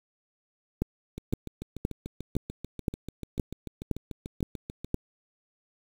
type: two click trains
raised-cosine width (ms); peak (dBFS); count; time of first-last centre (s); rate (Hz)
3; -24 / -13; 26 / 9; 1.18-4.846 / 0.82-4.944; 6.82 / 1.94
effects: 7-bit